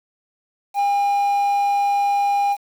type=tone with quantisation; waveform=triangle; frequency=807 Hz; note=G#5; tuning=50 cents flat; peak=-14 dBFS; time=0.74-2.57 s; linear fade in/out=50 ms; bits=7; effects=none